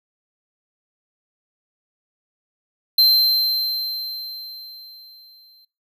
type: tone with exponential decay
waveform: square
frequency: 4118 Hz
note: C8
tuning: 28 cents flat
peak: -11 dBFS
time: 2.98-5.65 s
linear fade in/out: 5 ms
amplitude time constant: 580 ms
effects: noise-tail reverb RT60 0.4 s tail -24 dB re dry